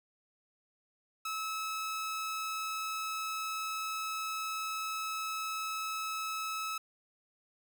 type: tone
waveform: sawtooth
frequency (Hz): 1297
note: E6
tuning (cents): -28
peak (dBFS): -31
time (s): 1.25-6.78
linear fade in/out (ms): 5
effects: none